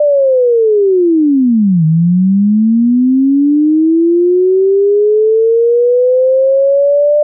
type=linear two-way sweep; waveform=sine; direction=down then up; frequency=598 to 155.3 to 598 Hz; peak=-6 dBFS; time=0-7.23 s; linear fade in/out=5 ms; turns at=1.85 s; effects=none